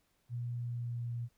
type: tone with pitch glide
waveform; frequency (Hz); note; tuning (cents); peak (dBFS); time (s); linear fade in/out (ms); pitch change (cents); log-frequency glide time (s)
sine; 120.4 to 118.81; B2 to A#2; -44 to +33; -35; 0.29-1.29; 50; -23; 0.52-1.13
effects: pink hiss -75 dBFS RMS until 1.37 s